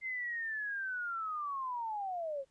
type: linear sweep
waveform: sine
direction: down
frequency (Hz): 2093 to 523.3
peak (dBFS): -35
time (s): 0.01-2.45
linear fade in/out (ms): 50
effects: pink hiss -75 dBFS RMS until 2.5 s + resampled to 22050 Hz